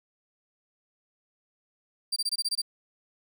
35% pulse tone bursts, 4699 Hz, D8, in tune, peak -24 dBFS, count 8, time 2.12-2.618 s, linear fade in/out 10 ms, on 43 ms, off 22 ms, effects none

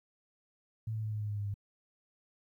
sine tone with pitch steps, 110.8 / 109.34 / 107.89 / 106.47 / 105.07 / 103.68 / 102.31 / 100.96 Hz, A2 / A2 / A2 / G#2 / G#2 / G#2 / G#2 / G#2, +13 / -10 / -34 / +44 / +21 / -2 / -25 / -48 cents, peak -33 dBFS, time 0.87-1.542 s, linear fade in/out 5 ms, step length 84 ms, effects 12-bit

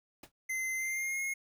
pink noise with exponential decay, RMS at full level -44 dBFS, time 0.23-0.32 s, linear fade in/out 5 ms, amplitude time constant 18 ms
square tone with pitch glide, 2065 to 2156 Hz, C7 to C#7, -23 to -49 cents, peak -33 dBFS, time 0.49-1.34 s, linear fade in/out 10 ms, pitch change +74 cents, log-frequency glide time 0.75-1.21 s
effects none

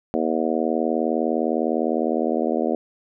harmonic tone, 79.8 Hz, D#2, 44 cents sharp, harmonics 3 / 4 / 5 / 6 / 7 / 8 / 9, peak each -25 / -26 / -27 / -28 / -28 / -29 / -30 dBFS, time 0.14-2.75 s, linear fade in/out 0 ms, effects none

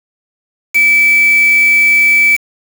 sine tone with quantisation, 2309 Hz, D7, 30 cents flat, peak -6 dBFS, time 0.74-2.37 s, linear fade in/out 20 ms, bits 3, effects none

